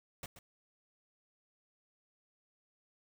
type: noise with echo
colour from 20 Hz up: pink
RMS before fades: -44 dBFS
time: 0.23-0.26 s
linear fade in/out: 2 ms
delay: 130 ms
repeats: 1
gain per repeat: -11 dB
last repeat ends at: 0.39 s
effects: none